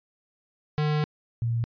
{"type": "tone pair in turn", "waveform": ["square", "sine"], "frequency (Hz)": [150.9, 116.5], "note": ["D3", "A#2"], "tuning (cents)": [47, -1], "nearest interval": "major third", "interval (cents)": 448, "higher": "first", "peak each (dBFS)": [-23, -23], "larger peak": "neither", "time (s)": [[0.78, 1.04], [1.42, 1.64]], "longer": "first", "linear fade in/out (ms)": 0, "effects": ["resampled to 11025 Hz"]}